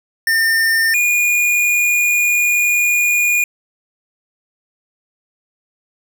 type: tone pair in turn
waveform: square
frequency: 1808 / 2437 Hz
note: A6 / D#7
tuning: +47 / -37 cents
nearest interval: perfect fourth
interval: 516 cents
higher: second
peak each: -13 dBFS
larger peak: neither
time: 0.27-0.94 / 0.94-3.44 s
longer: second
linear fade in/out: 2 ms
effects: none